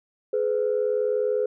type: tone pair together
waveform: sine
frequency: 423 / 503 Hz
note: G#4 / B4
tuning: +32 / +32 cents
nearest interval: minor third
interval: 300 cents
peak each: -23 dBFS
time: 0.33-1.46 s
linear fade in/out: 5 ms
effects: tanh soft clip ceiling -15 dBFS